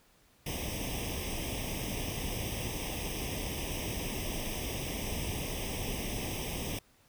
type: noise with comb filter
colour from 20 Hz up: pink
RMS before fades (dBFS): -36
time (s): 0.46-6.79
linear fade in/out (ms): 5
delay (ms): 0.35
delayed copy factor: +0.95
effects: pink hiss -65 dBFS RMS until 7.08 s